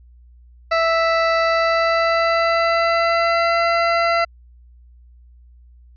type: tone with pitch glide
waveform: 20% pulse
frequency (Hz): 659.3 to 676.7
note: E5 to E5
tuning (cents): 0 to +45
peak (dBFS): -10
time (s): 0.71-4.25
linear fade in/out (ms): 10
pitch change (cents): +45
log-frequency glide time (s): 1.39-3.64
effects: added 60 Hz sine -44 dBFS peak until 5.96 s + resampled to 11025 Hz